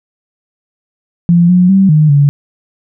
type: tone with pitch steps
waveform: sine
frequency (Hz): 172.2 / 180.2 / 193.2 / 153.2 / 142.9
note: F3 / F#3 / G3 / D#3 / D3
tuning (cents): -24 / -45 / -25 / -27 / -47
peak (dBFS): -4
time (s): 1.29-2.29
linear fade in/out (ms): 0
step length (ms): 200
effects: none